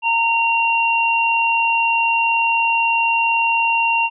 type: tone pair together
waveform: sine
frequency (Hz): 921 / 2760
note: A#5 / F7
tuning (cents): -21 / -21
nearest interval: octave + perfect fifth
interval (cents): 1900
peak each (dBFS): -17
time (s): 0.02-4.1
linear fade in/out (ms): 50
effects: none